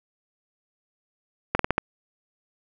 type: slowing click train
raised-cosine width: 0.5 ms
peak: -5 dBFS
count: 5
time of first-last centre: 1.55-1.781 s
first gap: 43 ms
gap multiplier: 1.2
effects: none